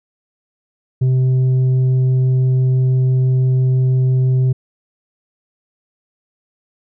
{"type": "tone with tanh clipping", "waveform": "sine", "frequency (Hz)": 129, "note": "C3", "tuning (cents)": -24, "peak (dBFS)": -12, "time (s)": [1.01, 4.53], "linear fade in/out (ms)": 10, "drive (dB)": 4, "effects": []}